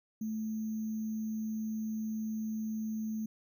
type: tone with sample-and-hold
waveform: sine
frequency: 218.2 Hz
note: A3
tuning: 14 cents flat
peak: -33 dBFS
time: 0.21-3.26 s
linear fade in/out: 5 ms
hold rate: 6300 Hz
effects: none